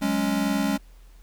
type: chord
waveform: square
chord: F# suspended second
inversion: none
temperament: equal with one note detuned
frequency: 185.85 / 207.7 / 277.2 Hz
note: F#3 / G#3 / C#4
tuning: +8 / 0 / 0 cents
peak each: -31 / -26 / -26 dBFS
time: 0.01-0.78 s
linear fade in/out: 20 ms
effects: added 41 Hz sine -46 dBFS peak until 1.22 s + pink hiss -60 dBFS RMS until 1.22 s